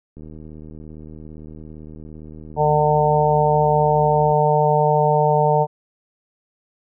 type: click train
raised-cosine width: 3 ms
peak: -26 dBFS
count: 323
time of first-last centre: 0.17-4.319 s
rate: 77.6 Hz
type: harmonic tone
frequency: 150.5 Hz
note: D3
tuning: 43 cents sharp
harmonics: 1 / 3 / 4 / 5 / 6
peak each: -20 / -20 / -20 / -20 / -20 dBFS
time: 2.56-5.67 s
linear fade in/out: 50 ms
effects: none